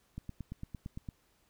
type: click train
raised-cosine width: 5 ms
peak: -28 dBFS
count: 9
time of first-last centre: 0.18-1.088 s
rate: 8.81 Hz
effects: pink hiss -71 dBFS RMS until 1.49 s